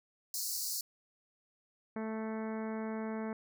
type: high-pass noise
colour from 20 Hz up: pink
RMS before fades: -37 dBFS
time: 0.34-0.81 s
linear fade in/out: 2 ms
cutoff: 4300 Hz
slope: 96 dB/octave
type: harmonic tone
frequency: 220 Hz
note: A3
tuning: in tune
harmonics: 1 / 2 / 3 / 4 / 5 / 6 / 7 / 8 / 9 / 10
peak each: -37 / -42 / -46 / -48 / -52 / -54 / -54 / -56 / -58 / -57 dBFS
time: 1.96-3.33 s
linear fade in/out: 2 ms
effects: none